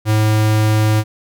square tone, 107.9 Hz, A2, 33 cents flat, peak -12 dBFS, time 0.05-1.04 s, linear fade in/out 50 ms, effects none

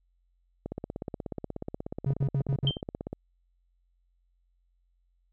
click train, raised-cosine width 2 ms, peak -21 dBFS, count 42, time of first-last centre 0.66-3.13 s, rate 16.6 Hz
triangle tone bursts, 137 Hz, C#3, 20 cents flat, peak -22 dBFS, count 5, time 2.06-2.704 s, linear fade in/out 5 ms, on 76 ms, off 66 ms
sine tone with exponential decay, 3136 Hz, G7, in tune, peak -22 dBFS, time 2.67-2.81 s, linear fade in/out 2 ms, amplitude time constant 30 ms
effects added 44 Hz sine -67 dBFS peak until 5.32 s

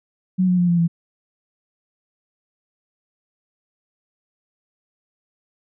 sine tone with pitch steps, 185 / 180.67 / 176.44 / 172.31 / 168.28 Hz, F#3 / F#3 / F3 / F3 / E3, 0 / -41 / +18 / -23 / +36 cents, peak -14 dBFS, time 0.38-0.88 s, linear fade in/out 20 ms, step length 100 ms, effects none

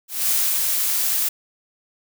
blue noise with ADSR envelope, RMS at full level -19 dBFS, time 0.08-1.29 s, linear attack 210 ms, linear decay 240 ms, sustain -2 dB, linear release 7 ms, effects none

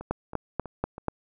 two click trains, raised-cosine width 1 ms, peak -24 / -12 dBFS, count 4 / 5, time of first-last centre 0.01-0.981 / 0.11-1.083 s, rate 3.09 / 4.11 Hz, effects none

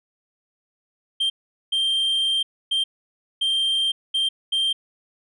sine tone bursts at uneven times, 3166 Hz, G7, 17 cents sharp, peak -16 dBFS, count 6, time 1.2-1.3 / 1.72-2.43 / 2.71-2.84 / 3.41-3.92 / 4.14-4.29 / 4.52-4.73 s, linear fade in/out 10 ms, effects tanh soft clip ceiling -18 dBFS

